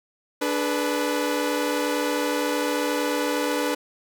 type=chord; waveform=sawtooth; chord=G# diminished; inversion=second; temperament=equal with one note detuned; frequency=293.7 / 425.3 / 493.9 Hz; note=D4 / G#4 / B4; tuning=0 / +41 / 0 cents; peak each=-22 / -27 / -22 dBFS; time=0.41-3.75 s; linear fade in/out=10 ms; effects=none